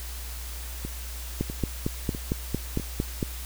two click trains, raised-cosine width 3 ms, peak -20 / -12 dBFS, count 4 / 9, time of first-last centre 0.85-2.798 / 1.41-3.228 s, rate 1.54 / 4.4 Hz, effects added 60 Hz sine -35 dBFS peak until 3.45 s + white hiss -41 dBFS RMS until 3.45 s

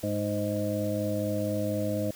harmonic tone with a mistuned harmonic, 104.1 Hz, G#2, 5 cents sharp, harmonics 1 / 2 / 3 / 5 / 6, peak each -33 / -33 / -33 / -33 / -33 dBFS, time 0.03-2.11 s, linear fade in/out 5 ms, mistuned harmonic 3, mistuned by -24 cents, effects white hiss -48 dBFS RMS until 2.15 s

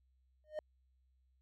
triangle tone with exponential growth, 613 Hz, D#5, 26 cents flat, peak -32 dBFS, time 0.44-0.59 s, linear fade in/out 1 ms, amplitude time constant 31 ms, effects added 64 Hz sine -70 dBFS peak until 1.41 s

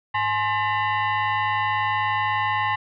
sine tone with frequency modulation, 103.83 Hz, G#2, in tune, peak -20 dBFS, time 0.14-2.76 s, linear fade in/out 10 ms, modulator 951 Hz, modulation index 2.1, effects none

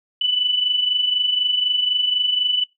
sine tone pair together, 2961 / 2985 Hz, F#7 / F#7, +1 / +15 cents, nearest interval unison, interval 14 cents, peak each -24 / -18 dBFS, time 0.21-2.64 s, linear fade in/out 5 ms, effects noise-tail reverb RT60 0.2 s tail -22 dB re dry

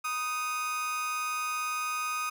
30% pulse tone with amplitude modulation, 1244.5 Hz, D#6, in tune, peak -25 dBFS, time 0.04-2.3 s, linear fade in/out 10 ms, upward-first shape sine, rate 282 Hz, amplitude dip 50%, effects none

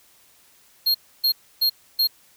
square tone bursts, 4242 Hz, C8, 23 cents sharp, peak -17 dBFS, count 4, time 0.86-2.074 s, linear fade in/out 10 ms, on 86 ms, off 290 ms, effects white hiss -56 dBFS RMS until 2.36 s

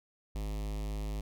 square tone with notch filter, 51.91 Hz, G#1, in tune, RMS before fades -36 dBFS, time 0.35-1.21 s, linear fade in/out 5 ms, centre 1500 Hz, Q 1.5, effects none

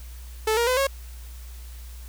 sawtooth tone with pitch steps, 436.8 / 470.9 / 507.6 / 547.2 Hz, A4 / A#4 / B4 / C#5, -13 / +18 / +47 / -23 cents, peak -16 dBFS, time 0.47-0.87 s, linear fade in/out 5 ms, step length 100 ms, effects added 60 Hz sine -37 dBFS peak until 2.08 s + white hiss -50 dBFS RMS until 2.08 s

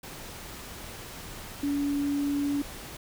sine tone in noise, 285.1 Hz, C#4, 49 cents sharp, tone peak -25 dBFS, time 1.63-2.62 s, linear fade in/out 5 ms, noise pink, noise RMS -42 dBFS, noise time 0.03-2.97 s, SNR +14 dB, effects none

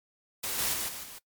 white noise with level steps, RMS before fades -33 / -29 / -33 / -40 / -45 dBFS, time 0.43-1.19 s, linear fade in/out 10 ms, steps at 0.58 / 0.73 / 0.88 / 1.03 s, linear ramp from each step 10 ms, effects noise-tail reverb RT60 0.1 s tail -21 dB re dry + MP3 96 kbps

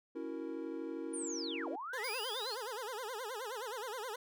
triangle chord, F# dominant seventh, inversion second, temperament equal, 277.2 / 329.6 / 370 / 466.2 Hz, C#4 / E4 / F#4 / A#4, 0 / 0 / 0 / 0 cents, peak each -43 / -40 / -46 / -43 dBFS, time 0.15-1.76 s, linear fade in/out 10 ms
sine linear two-way sweep, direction down then up, 9600 to 458.2 to 4429 Hz, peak -40 dBFS, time 1.13-2.55 s, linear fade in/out 10 ms, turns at 1.69 s
20% pulse tone with vibrato, 466.2 Hz, A#4, in tune, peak -35 dBFS, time 1.93-4.16 s, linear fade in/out 5 ms, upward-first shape sine, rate 9.5 Hz, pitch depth 220 cents each way
sawtooth tone with exponential decay, 4900 Hz, D#8, 27 cents flat, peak -40 dBFS, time 2.04-3.84 s, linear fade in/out 2 ms, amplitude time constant 390 ms
effects none

